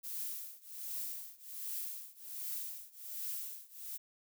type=noise with tremolo; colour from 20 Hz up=violet; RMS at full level=-39 dBFS; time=0.03-3.98 s; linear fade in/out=20 ms; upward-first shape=triangle; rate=1.3 Hz; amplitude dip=95%; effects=none